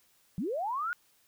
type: linear sweep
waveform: sine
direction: up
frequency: 155.56 to 1480 Hz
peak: -30 dBFS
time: 0.38-0.93 s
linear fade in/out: 0 ms
effects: white hiss -67 dBFS RMS until 1.27 s